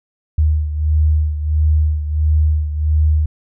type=beating tone pair; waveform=sine; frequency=76.4 / 77.9 Hz; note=D#2 / D#2; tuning=-31 / +3 cents; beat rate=1.5 Hz; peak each=-13 / -19 dBFS; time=0.38-3.26 s; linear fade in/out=5 ms; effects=none

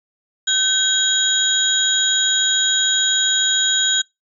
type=tone cluster; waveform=sine; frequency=1541 / 3267 / 3806 / 6920 Hz; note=G6 / G#7 / A#7 / A8; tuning=-30 / -29 / +35 / -30 cents; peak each=-22 / -21 / -20 / -19 dBFS; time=0.47-4.02 s; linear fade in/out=10 ms; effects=noise-tail reverb RT60 0.2 s tail -26 dB re dry

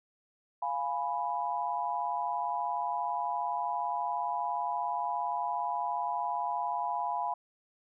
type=chord; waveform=sine; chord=F diminished; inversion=none; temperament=equal; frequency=698.5 / 830.6 / 987.8 Hz; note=F5 / Ab5 / Cb6; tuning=0 / 0 / 0 cents; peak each=-36 / -34 / -33 dBFS; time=0.62-7.34 s; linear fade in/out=5 ms; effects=none

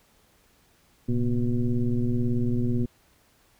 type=tone with frequency modulation; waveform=sine; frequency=115.9 Hz; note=A#2; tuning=10 cents flat; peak=-21 dBFS; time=1.08-2.86 s; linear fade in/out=10 ms; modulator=125 Hz; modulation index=1.5; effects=pink hiss -62 dBFS RMS until 3.59 s

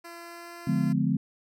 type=tone with pitch glide; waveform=10% pulse; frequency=340.5 to 343.3 Hz; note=F4 to F4; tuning=-44 to -30 cents; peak=-33 dBFS; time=0.04-0.93 s; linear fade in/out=10 ms; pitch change=+14 cents; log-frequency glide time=0.18-0.53 s
type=chord; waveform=sine; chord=D diminished seventh; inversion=none; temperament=just; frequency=146.83 / 176.2 / 211.4 / 253.7 Hz; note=D3 / F3 / Ab3 / Cb4; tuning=0 / +16 / +31 / +47 cents; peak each=-28 dBFS; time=0.67-1.17 s; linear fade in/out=5 ms
effects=none

